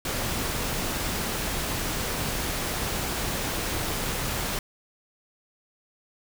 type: noise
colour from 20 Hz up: pink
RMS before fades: -29 dBFS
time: 0.05-4.59 s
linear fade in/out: 2 ms
effects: none